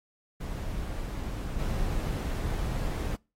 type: noise with level steps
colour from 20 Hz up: brown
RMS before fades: -34 / -30 dBFS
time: 0.4-3.16 s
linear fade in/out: 10 ms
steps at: 1.59 s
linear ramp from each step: 5 ms
effects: noise-tail reverb RT60 0.3 s tail -25 dB re dry + AAC 48 kbps